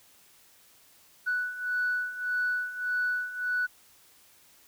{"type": "beating tone pair", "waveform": "sine", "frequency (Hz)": [1480, 1481.7], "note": ["F#6", "F#6"], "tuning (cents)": [0, 2], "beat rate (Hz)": 1.7, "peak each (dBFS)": [-32, -28], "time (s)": [1.26, 3.67], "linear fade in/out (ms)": 20, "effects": ["tanh soft clip ceiling -21 dBFS", "white hiss -59 dBFS RMS until 4.67 s"]}